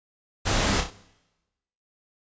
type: noise with echo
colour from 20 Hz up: pink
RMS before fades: -24 dBFS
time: 0.45-0.82 s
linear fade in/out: 20 ms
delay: 30 ms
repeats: 3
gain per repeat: -6 dB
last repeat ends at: 0.91 s
effects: noise-tail reverb RT60 1.0 s tail -20 dB re dry + resampled to 16000 Hz